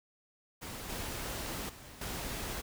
pink noise with level steps, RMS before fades -43 / -39 / -51 / -39 dBFS, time 0.61-2.62 s, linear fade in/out 20 ms, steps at 0.89 / 1.69 / 2.01 s, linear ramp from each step 5 ms, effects none

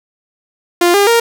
sawtooth tone with pitch steps, 349 / 403.2 / 465.9 Hz, F4 / G4 / A#4, -1 / +49 / -1 cents, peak -4 dBFS, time 0.81-1.2 s, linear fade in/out 5 ms, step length 130 ms, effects none

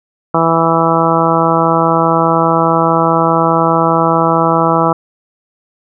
harmonic tone, 164.81 Hz, E3, in tune, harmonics 1 / 2 / 3 / 4 / 5 / 6 / 7 / 8, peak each -17 / -17 / -17 / -17 / -17 / -17 / -17 / -17 dBFS, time 0.34-4.93 s, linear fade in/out 5 ms, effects none

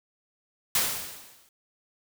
white noise with exponential decay, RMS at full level -22 dBFS, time 0.75-1.49 s, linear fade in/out 2 ms, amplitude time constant 160 ms, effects none

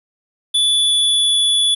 square tone with pitch glide, 3462 to 3434 Hz, A7 to A7, -29 to -43 cents, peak -13 dBFS, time 0.54-1.75 s, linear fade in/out 10 ms, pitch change -14 cents, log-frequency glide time 0.64-1.38 s, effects resampled to 32000 Hz + 9-bit

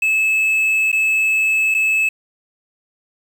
triangle tone with dropouts, 2602 Hz, E7, 23 cents flat, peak -12 dBFS, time 0.02-2.09 s, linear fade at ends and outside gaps 5 ms, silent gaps 0.918-0.927 / 1.743-1.747 s, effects 7-bit

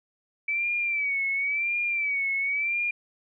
sine tone with vibrato, 2298 Hz, D7, 38 cents flat, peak -24 dBFS, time 0.48-2.91 s, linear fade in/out 5 ms, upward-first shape sine, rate 0.95 Hz, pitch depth 85 cents each way, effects none

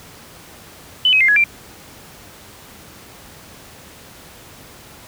sine tone with pitch steps, 3006 / 2540 / 2099 / 1678 / 2362 Hz, F#7 / D#7 / C7 / G#6 / D7, +27 / +35 / +5 / +17 / +9 cents, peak -10 dBFS, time 1.05-1.44 s, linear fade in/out 2 ms, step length 78 ms, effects pink hiss -41 dBFS RMS until 5.07 s + high-pass 60 Hz 12 dB/octave

